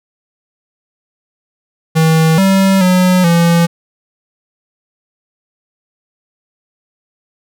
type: tone with pitch steps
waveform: square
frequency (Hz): 160.5 / 192.9 / 182.8 / 169.6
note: E3 / G3 / F#3 / E3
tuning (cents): -46 / -28 / -21 / +50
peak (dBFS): -8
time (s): 1.95-3.67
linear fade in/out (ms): 20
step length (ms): 430
effects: none